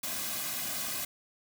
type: noise with comb filter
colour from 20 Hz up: white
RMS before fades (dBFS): -35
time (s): 0.03-1.05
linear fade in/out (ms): 5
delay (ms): 2.2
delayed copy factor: -0.75
effects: none